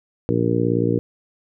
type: harmonic tone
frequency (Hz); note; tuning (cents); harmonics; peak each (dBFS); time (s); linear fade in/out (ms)
58.27; A#1; 0; 2 / 3 / 4 / 5 / 6 / 7 / 8; -23 / -24 / -28 / -23 / -25 / -26 / -24; 0.29-0.99; 0
effects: none

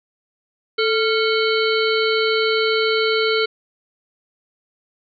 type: harmonic tone with a mistuned harmonic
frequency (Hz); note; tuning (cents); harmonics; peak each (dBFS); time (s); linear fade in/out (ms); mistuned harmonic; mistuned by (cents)
440; A4; 0; 1 / 3 / 5 / 7 / 9 / 10; -18 / -23 / -25 / -26 / -28 / -28; 0.78-3.46; 10; 3; +86
effects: none

